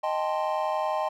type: chord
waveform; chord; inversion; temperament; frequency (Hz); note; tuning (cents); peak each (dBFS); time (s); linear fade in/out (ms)
triangle; A half-diminished seventh; second; equal with one note detuned; 622.3 / 789 / 880 / 1046.5; Eb5 / G5 / A5 / C6; 0 / +11 / 0 / 0; -27 / -29 / -30 / -30; 0.03-1.09; 10
effects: none